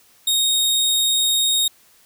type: tone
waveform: sawtooth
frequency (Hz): 3729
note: A#7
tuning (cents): 0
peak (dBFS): -13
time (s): 0.27-1.68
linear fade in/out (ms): 5
effects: white hiss -54 dBFS RMS until 2.05 s